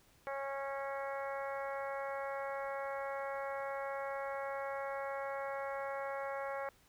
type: harmonic tone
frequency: 274.9 Hz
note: C#4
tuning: 14 cents flat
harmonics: 2 / 3 / 4 / 5 / 6 / 7 / 8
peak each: -40 / -44 / -46 / -48 / -50 / -51 / -52 dBFS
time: 0.27-6.69 s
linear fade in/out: 0 ms
effects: pink hiss -67 dBFS RMS until 6.88 s